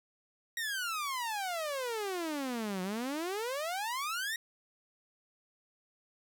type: exponential two-way sweep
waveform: sawtooth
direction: down then up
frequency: 1906 to 179.7 to 1906 Hz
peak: -30 dBFS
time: 0.57-4.36 s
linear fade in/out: 2 ms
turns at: 2.82 s
effects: none